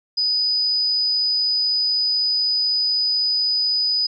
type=tone; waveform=sine; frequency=4978 Hz; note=D#8; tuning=in tune; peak=-17 dBFS; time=0.17-4.07 s; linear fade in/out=10 ms; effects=none